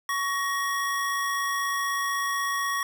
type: tone pair together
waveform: square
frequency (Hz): 1118 / 1882.1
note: C#6 / A#6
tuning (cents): +14 / +16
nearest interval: major sixth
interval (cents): 902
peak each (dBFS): -28 / -30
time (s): 0.09-2.83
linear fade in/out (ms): 2
effects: none